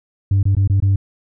sine tone with dropouts, 98 Hz, G2, in tune, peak -9 dBFS, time 0.31-0.96 s, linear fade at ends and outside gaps 5 ms, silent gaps 0.43-0.454 / 0.551-0.567 / 0.676-0.698 / 0.802-0.823 s, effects tanh soft clip ceiling -10 dBFS

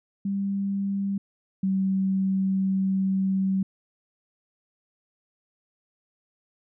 sine tone pair in turn, 197.7 / 191.63 Hz, G3 / G3, +15 / -39 cents, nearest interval minor second, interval 54 cents, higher first, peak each -24 / -21 dBFS, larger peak second, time 0.25-1.18 / 1.63-3.63 s, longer second, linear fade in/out 5 ms, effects none

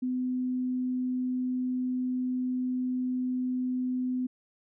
sine tone, 253.1 Hz, B3, 43 cents sharp, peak -27 dBFS, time 0.02-4.27 s, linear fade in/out 10 ms, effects none

